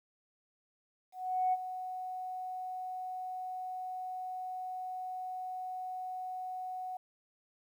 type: tone with ADSR envelope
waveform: sine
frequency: 740 Hz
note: F#5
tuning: in tune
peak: -25 dBFS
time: 1.12-6.97 s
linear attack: 410 ms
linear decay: 33 ms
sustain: -12 dB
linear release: 4 ms
effects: tanh soft clip ceiling -21 dBFS + 11-bit